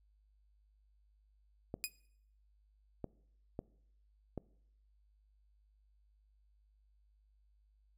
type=clicks; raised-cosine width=2 ms; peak=-26 dBFS; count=4; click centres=1.741 / 3.043 / 3.591 / 4.377 s
type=tone with exponential decay; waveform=10% pulse; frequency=2489 Hz; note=D#7; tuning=in tune; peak=-22 dBFS; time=1.84-1.92 s; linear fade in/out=0 ms; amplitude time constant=16 ms
effects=noise-tail reverb RT60 0.7 s tail -22 dB re dry + added 51 Hz sine -67 dBFS peak until 7.97 s